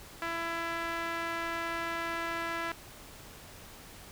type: tone with band-pass filter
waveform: sawtooth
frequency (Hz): 334.2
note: E4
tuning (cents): +24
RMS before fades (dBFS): -35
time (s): 0.22-2.72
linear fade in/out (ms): 2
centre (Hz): 1600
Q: 1.4
effects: pink hiss -50 dBFS RMS until 4.11 s